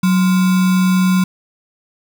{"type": "tone with sample-and-hold", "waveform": "sine", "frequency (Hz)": 185, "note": "F#3", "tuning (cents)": 0, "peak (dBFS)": -10, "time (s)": [0.03, 1.24], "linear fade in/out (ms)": 5, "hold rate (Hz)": 1225, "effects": []}